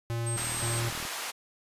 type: tone with tremolo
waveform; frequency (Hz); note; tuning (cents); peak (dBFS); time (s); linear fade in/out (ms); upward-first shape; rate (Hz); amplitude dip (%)
square; 116.54; A#2; 0; -30; 0.1-0.91; 0; square; 1.9; 75
type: tone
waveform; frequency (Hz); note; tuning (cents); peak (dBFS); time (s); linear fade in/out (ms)
sine; 8380; C9; +2; -33; 0.26-0.8; 10
type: band-pass noise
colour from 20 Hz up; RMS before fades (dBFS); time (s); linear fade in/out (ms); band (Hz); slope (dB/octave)
pink; -36; 0.36-1.32; 20; 800 to 13000; 12
type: click train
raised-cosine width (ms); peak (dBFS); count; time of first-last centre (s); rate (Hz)
3; -30; 28; 0.37-1.052; 39.6
effects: resampled to 32000 Hz